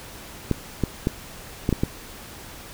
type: clicks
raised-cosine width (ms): 3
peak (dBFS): -7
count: 6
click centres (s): 0.513 / 0.837 / 1.071 / 1.691 / 1.727 / 1.835
effects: pink hiss -41 dBFS RMS until 2.73 s